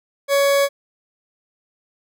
40% pulse tone, 560 Hz, C#5, 18 cents sharp, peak -13 dBFS, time 0.28-0.69 s, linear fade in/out 50 ms, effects none

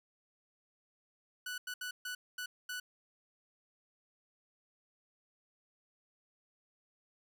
sawtooth tone bursts at uneven times, 1483 Hz, F#6, 4 cents sharp, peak -35 dBFS, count 6, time 1.46-1.58 / 1.67-1.74 / 1.81-1.91 / 2.05-2.15 / 2.38-2.46 / 2.69-2.8 s, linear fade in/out 5 ms, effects none

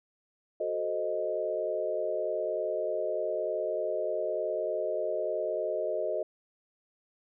sine chord, F# diminished seventh, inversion none, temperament equal, 370 / 440 / 523.3 / 622.3 Hz, F#4 / A4 / C5 / Eb5, 0 / 0 / 0 / 0 cents, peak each -37 / -35 / -36 / -31 dBFS, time 0.6-6.23 s, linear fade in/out 5 ms, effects none

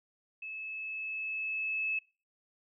sine tone with level ramp, 2600 Hz, E7, 24 cents flat, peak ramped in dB -39 to -29 dBFS, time 0.42-1.99 s, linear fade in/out 5 ms, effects noise-tail reverb RT60 0.4 s tail -25 dB re dry

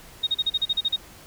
sine tone bursts, 3729 Hz, A#7, in tune, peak -19 dBFS, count 10, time 0.23-0.963 s, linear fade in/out 10 ms, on 40 ms, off 37 ms, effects pink hiss -47 dBFS RMS until 1.26 s

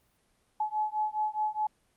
sine beating tone pair, 852 / 856.8 Hz, G#5 / A5, +44 / -46 cents, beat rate 4.8 Hz, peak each -31 dBFS, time 0.6-1.67 s, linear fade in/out 5 ms, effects pink hiss -70 dBFS RMS until 1.96 s + Opus 32 kbps

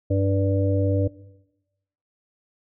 harmonic tone, 97.7 Hz, G2, 5 cents flat, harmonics 1 / 3 / 5 / 6, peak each -20 / -25 / -27 / -28 dBFS, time 0.1-1.08 s, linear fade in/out 10 ms, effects noise-tail reverb RT60 1.0 s tail -20 dB re dry

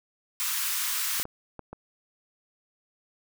white high-pass noise, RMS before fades -29 dBFS, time 0.4-1.23 s, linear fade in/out 0 ms, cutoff 1000 Hz, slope 48 dB/octave
clicks, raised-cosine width 1 ms, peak -25 dBFS, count 4, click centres 1.199 / 1.254 / 1.593 / 1.73 s
effects none

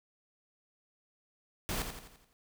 pink noise with echo, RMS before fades -35 dBFS, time 1.69-1.82 s, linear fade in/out 0 ms, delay 85 ms, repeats 6, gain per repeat -6 dB, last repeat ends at 2.33 s, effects none

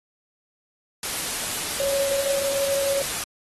sine tone in noise, 554.4 Hz, C#5, in tune, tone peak -22 dBFS, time 1.8-3.02 s, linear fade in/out 2 ms, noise white, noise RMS -28 dBFS, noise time 1.03-3.24 s, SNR +3 dB, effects AAC 32 kbps

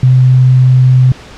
sine tone, 128.2 Hz, C3, 35 cents flat, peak -3 dBFS, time 0.03-1.12 s, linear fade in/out 2 ms, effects pink hiss -33 dBFS RMS until 1.37 s + low-pass 5000 Hz 12 dB/octave

